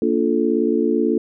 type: chord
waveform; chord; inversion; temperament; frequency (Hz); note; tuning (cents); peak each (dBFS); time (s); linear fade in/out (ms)
sine; Bb major seventh; none; just; 233.1 / 291.4 / 349.6 / 437; Bb3 / D4 / F4 / A4; 0 / -13 / +2 / -12; -21; 0.02-1.18; 2
effects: none